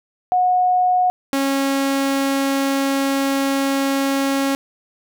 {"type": "tone pair in turn", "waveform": ["sine", "sawtooth"], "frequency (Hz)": [729, 273.9], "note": ["F#5", "C#4"], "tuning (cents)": [-26, -21], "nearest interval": "octave + perfect fourth", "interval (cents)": 1695, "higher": "first", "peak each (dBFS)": -13, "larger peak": "neither", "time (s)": [[0.32, 1.1], [1.33, 4.55]], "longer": "second", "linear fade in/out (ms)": 0, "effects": []}